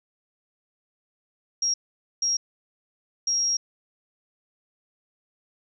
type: tone bursts at uneven times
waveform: sine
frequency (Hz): 5610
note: F8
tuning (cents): +7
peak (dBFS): -21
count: 3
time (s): 1.62-1.74 / 2.22-2.37 / 3.27-3.57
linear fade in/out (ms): 5
effects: none